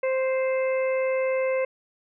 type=harmonic tone; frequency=523.3 Hz; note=C5; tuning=in tune; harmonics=1 / 2 / 3 / 4 / 5; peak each=-22 / -36 / -42 / -34 / -39 dBFS; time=0.03-1.65 s; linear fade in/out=5 ms; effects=none